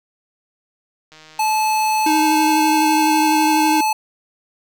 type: click train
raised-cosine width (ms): 0.2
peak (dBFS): -26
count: 222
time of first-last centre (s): 1.12-2.537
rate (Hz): 156
type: tone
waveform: square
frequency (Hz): 866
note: A5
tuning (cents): -28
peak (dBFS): -16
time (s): 1.39-3.93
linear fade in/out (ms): 5
type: tone with vibrato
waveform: square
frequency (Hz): 311.1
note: D#4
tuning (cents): 0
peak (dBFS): -17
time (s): 2.06-3.81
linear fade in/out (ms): 5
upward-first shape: sine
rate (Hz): 12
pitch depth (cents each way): 19
effects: none